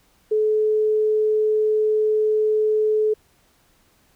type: tone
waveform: sine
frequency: 430 Hz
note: A4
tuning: 40 cents flat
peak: -16 dBFS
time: 0.31-3.14 s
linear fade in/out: 10 ms
effects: pink hiss -60 dBFS RMS until 4.15 s